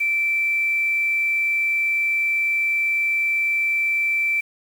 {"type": "tone with quantisation", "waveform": "sine", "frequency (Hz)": 2334, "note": "D7", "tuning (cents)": -11, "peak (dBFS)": -18, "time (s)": [0, 4.41], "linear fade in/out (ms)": 10, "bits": 7, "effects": []}